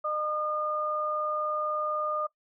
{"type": "tone pair together", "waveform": "sine", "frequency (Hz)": [608, 1216], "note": ["D#5", "D#6"], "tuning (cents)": [-40, -40], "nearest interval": "octave", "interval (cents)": 1200, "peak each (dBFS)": [-32, -29], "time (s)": [0.04, 2.27], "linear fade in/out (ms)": 10, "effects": ["noise-tail reverb RT60 0.1 s tail -20 dB re dry"]}